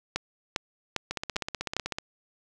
two click trains, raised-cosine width 0.2 ms, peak -14 / -10 dBFS, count 15 / 5, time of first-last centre 1.11-1.985 / 0.16-1.766 s, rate 16 / 2.49 Hz, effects none

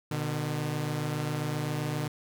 sawtooth tone pair together, 123.22 / 150.7 Hz, B2 / D3, -4 / +45 cents, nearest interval minor third, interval 349 cents, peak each -30 / -27 dBFS, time 0.11-2.08 s, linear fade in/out 5 ms, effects none

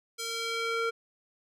square tone with band-pass filter sweep, 458.8 Hz, A#4, 28 cents flat, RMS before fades -32 dBFS, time 0.18-0.91 s, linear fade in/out 20 ms, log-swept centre 6300 to 1300 Hz, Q 0.88, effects none

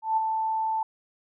sine tone with ADSR envelope, 883 Hz, A5, 6 cents sharp, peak -19 dBFS, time 0.02-0.83 s, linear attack 150 ms, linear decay 18 ms, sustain -5 dB, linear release 3 ms, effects none

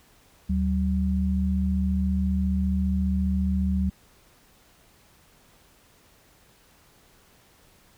sine tone pair together, 75.38 / 190.1 Hz, D2 / F#3, +46 / +47 cents, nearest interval octave + major third, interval 1601 cents, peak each -24 dBFS, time 0.49-3.9 s, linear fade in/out 10 ms, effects pink hiss -58 dBFS RMS until 7.97 s

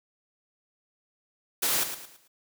white noise with echo, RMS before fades -26 dBFS, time 1.62-1.84 s, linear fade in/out 10 ms, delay 110 ms, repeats 4, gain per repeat -9 dB, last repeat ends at 2.28 s, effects high-pass 150 Hz 12 dB/octave

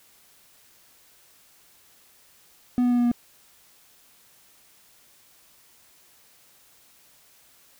triangle tone with pitch steps, 246.9 / 245.1 / 243.2 / 241.4 / 239.6 Hz, B3 / B3 / B3 / B3 / A#3, 0 / -13 / -26 / -39 / +48 cents, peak -16 dBFS, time 2.78-3.115 s, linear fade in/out 0 ms, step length 67 ms, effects white hiss -57 dBFS RMS until 7.79 s

